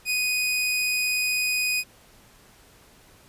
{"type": "tone", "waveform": "sawtooth", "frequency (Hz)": 2489, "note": "D#7", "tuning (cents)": 0, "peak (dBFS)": -19, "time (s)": [0.05, 1.84], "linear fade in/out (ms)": 50, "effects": ["pink hiss -54 dBFS RMS until 3.28 s", "resampled to 32000 Hz"]}